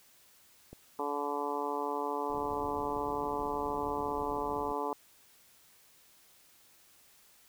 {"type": "click", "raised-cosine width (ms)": 2, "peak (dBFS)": -33, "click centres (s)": 0.73}
{"type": "harmonic tone", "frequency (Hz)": 144.5, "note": "D3", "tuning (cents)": -28, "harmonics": [2, 3, 4, 5, 6, 7, 8], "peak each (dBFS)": [-41, -37, -43, -42, -37, -38, -43], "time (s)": [0.99, 4.93], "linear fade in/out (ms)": 2}
{"type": "low-pass noise", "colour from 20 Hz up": "pink", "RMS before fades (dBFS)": -47, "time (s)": [2.29, 4.74], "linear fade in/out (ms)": 20, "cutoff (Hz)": 650, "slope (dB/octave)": 96}
{"effects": ["white hiss -62 dBFS RMS until 7.48 s"]}